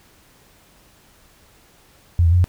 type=tone with pitch steps; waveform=sine; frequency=86.3 / 82.9 / 88.7 / 89.5 Hz; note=F2 / E2 / F2 / F2; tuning=-20 / +10 / +27 / +43 cents; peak=-11 dBFS; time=2.19-2.442 s; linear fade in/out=0 ms; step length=63 ms; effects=pink hiss -53 dBFS RMS until 2.48 s